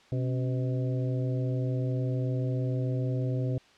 harmonic tone with a mistuned harmonic, 126.9 Hz, B2, 47 cents sharp, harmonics 1 / 2 / 3 / 4 / 5, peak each -27 / -36 / -39 / -39 / -43 dBFS, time 0.12-3.58 s, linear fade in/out 2 ms, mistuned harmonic 2, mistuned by +120 cents, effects white hiss -58 dBFS RMS until 3.77 s + low-pass 4000 Hz 12 dB/octave

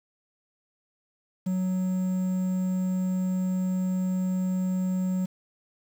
triangle tone with quantisation, 185 Hz, F#3, in tune, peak -22 dBFS, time 1.46-5.26 s, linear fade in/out 10 ms, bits 8, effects none

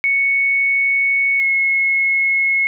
sine tone pair in turn, 2217 / 2176 Hz, C#7 / C#7, 0 / -33 cents, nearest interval unison, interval 33 cents, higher first, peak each -13 dBFS, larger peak neither, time 0.04-1.4 / 1.4-2.67 s, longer first, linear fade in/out 0 ms, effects none

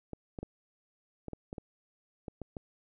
clicks, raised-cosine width 2 ms, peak -26 dBFS, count 10, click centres 0.133 / 0.388 / 0.43 / 1.283 / 1.333 / 1.529 / 1.582 / 2.282 / 2.417 / 2.568 s, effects none

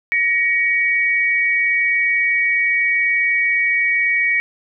sine tone pair together, 1897.9 / 2257 Hz, A#6 / C#7, +31 / +31 cents, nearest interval minor third, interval 300 cents, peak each -18 / -16 dBFS, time 0.12-4.4 s, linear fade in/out 0 ms, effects none

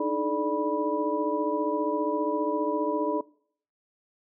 sine tone cluster, 300.5 / 315.4 / 429.5 / 590 / 981 Hz, D4 / D#4 / A4 / D5 / B5, +40 / +24 / -42 / +8 / -12 cents, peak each -31 dBFS, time 0-3.21 s, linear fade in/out 5 ms, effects noise-tail reverb RT60 0.6 s tail -23 dB re dry

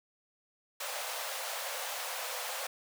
pink high-pass noise, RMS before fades -38 dBFS, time 0.8-2.67 s, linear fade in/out 5 ms, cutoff 490 Hz, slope 96 dB/octave, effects none

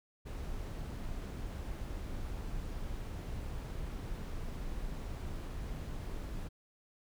brown noise, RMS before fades -40 dBFS, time 0.25-6.49 s, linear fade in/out 20 ms, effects none

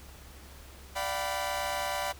sawtooth chord, G dominant seventh, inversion second, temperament equal with one note detuned, 587.3 / 698.5 / 767.4 / 987.8 Hz, D5 / F5 / G5 / B5, 0 / 0 / -37 / 0 cents, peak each -32 / -34 / -32 / -32 dBFS, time 0.95-2.13 s, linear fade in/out 20 ms, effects added 67 Hz sine -49 dBFS peak until 2.19 s + pink hiss -52 dBFS RMS until 2.19 s

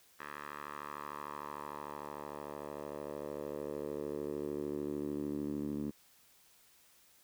10% pulse tone with band-pass filter sweep, 73.3 Hz, D2, 3 cents flat, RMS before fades -41 dBFS, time 0.19-5.91 s, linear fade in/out 10 ms, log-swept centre 1500 to 250 Hz, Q 2.6, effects white hiss -65 dBFS RMS until 7.23 s

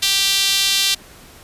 sawtooth tone with high-pass filter, 392 Hz, G4, in tune, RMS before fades -17 dBFS, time 0.02-0.95 s, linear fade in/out 10 ms, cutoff 3600 Hz, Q 2.2, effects pink hiss -43 dBFS RMS until 1.43 s + resampled to 32000 Hz

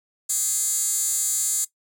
15% pulse tone with high-pass filter, 415.3 Hz, G#4, in tune, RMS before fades -24 dBFS, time 0.29-1.65 s, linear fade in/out 10 ms, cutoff 8000 Hz, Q 4.9, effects noise-tail reverb RT60 0.1 s tail -17 dB re dry

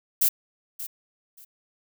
violet noise with echo, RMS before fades -20 dBFS, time 0.21-0.29 s, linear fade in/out 10 ms, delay 580 ms, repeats 2, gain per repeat -14 dB, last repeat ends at 1.45 s, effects none

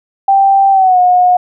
sine tone with pitch glide, 784 to 723.1 Hz, G5 to F#5, 0 to -40 cents, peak -5 dBFS, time 0.28-1.37 s, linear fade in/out 5 ms, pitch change -140 cents, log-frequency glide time 0.71-0.99 s, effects none

